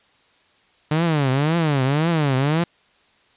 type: tone with vibrato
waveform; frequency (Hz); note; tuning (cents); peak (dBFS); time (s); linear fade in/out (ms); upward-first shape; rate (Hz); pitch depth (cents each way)
sawtooth; 148.6; D3; +21; -13; 0.91-2.64; 5; triangle; 1.9; 270
effects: white hiss -58 dBFS RMS until 3.36 s + resampled to 8000 Hz